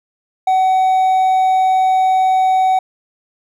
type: tone with hard clipping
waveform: triangle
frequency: 753 Hz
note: F#5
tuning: 30 cents sharp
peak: -11 dBFS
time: 0.47-2.79 s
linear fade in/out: 5 ms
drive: 5 dB
effects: none